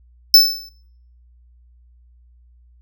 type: tone with exponential decay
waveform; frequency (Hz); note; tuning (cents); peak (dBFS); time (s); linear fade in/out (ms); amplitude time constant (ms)
square; 5274; E8; 0; -3; 0.34-0.69; 2; 76
effects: noise-tail reverb RT60 0.7 s tail -25 dB re dry + added 60 Hz sine -48 dBFS peak until 2.81 s